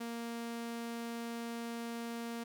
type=tone; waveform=sawtooth; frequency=233.1 Hz; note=A#3; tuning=in tune; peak=-35 dBFS; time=0-2.44 s; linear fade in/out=10 ms; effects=none